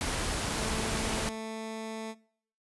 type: noise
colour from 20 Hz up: pink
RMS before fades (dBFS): -32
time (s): 0.01-1.29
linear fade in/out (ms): 0
type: tone with pitch glide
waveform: 15% pulse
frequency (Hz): 220 to 221.3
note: A3 to A3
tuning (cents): 0 to +10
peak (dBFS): -30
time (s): 0.54-2.15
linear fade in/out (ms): 50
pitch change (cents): +10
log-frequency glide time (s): 0.66-1.59
effects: noise-tail reverb RT60 0.6 s tail -22 dB re dry + resampled to 24000 Hz